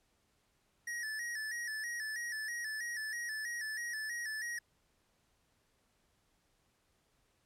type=tone with vibrato; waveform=square; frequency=1817 Hz; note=A#6; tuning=45 cents flat; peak=-38 dBFS; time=0.87-4.59 s; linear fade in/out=5 ms; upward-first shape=square; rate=3.1 Hz; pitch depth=71 cents each way; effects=pink hiss -75 dBFS RMS until 7.45 s + low-pass 12000 Hz 12 dB/octave